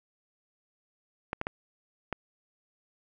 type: clicks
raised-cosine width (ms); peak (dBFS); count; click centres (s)
0.5; -16; 4; 1.331 / 1.414 / 1.469 / 2.127
effects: none